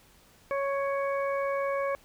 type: harmonic tone with a mistuned harmonic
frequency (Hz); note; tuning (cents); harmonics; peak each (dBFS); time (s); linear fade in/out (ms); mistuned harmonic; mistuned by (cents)
554.4; C#5; 0; 1 / 2 / 3 / 4; -28 / -33 / -40 / -40; 0.51-1.95; 0; 4; +15
effects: pink hiss -59 dBFS RMS until 2.04 s